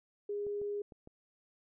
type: tone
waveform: sine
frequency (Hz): 410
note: G#4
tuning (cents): -22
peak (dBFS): -34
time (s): 0.29-0.82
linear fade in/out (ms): 5
type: clicks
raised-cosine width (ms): 2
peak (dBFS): -38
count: 4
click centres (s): 0.467 / 0.616 / 0.922 / 1.074
effects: none